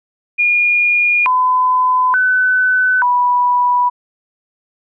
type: tone with pitch steps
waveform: sine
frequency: 2430 / 1011 / 1507 / 982 Hz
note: D#7 / B5 / F#6 / B5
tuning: -42 / +40 / +31 / -10 cents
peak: -10 dBFS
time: 0.38-3.9 s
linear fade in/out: 20 ms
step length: 880 ms
effects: none